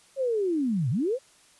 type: linear two-way sweep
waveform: sine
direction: down then up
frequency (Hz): 554.4 to 109.6 to 554.4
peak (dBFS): -23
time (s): 0.16-1.19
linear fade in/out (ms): 50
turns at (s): 0.9
effects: white hiss -58 dBFS RMS until 1.59 s + resampled to 24000 Hz